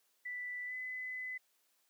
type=tone with pitch glide; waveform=sine; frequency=1978 to 2014 Hz; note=B6 to B6; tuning=+2 to +33 cents; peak=-39 dBFS; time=0.25-1.38 s; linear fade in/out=10 ms; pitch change=+31 cents; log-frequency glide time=0.66-0.74 s; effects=white hiss -75 dBFS RMS until 1.89 s + high-pass 300 Hz 12 dB/octave